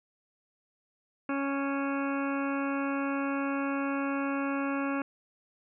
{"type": "harmonic tone with a mistuned harmonic", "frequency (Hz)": 277.2, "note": "C#4", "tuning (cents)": 0, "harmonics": [1, 2, 3, 4, 5, 6, 8, 9, 10], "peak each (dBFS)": [-30, -37, -41, -38, -39, -42, -46, -46, -48], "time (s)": [1.29, 5.02], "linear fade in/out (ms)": 2, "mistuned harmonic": 10, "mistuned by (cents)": -32, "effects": []}